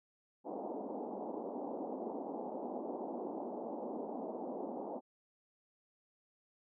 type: band-pass noise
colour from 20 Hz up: pink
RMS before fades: -42 dBFS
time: 0.44-5.01 s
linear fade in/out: 50 ms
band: 220 to 880 Hz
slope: 48 dB/octave
effects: none